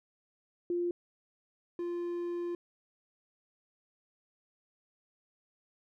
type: tone pair in turn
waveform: sine / triangle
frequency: 349.2 / 347.5 Hz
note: F4 / F4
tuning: 0 / -9 cents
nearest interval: unison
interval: 9 cents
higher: first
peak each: -29 / -31 dBFS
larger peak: first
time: 0.7-0.91 / 1.79-2.55 s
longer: second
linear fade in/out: 2 ms
effects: none